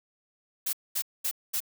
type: noise bursts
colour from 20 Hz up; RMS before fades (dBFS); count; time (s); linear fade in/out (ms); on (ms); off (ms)
blue; -29; 4; 0.66-1.604; 10; 71; 220
effects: none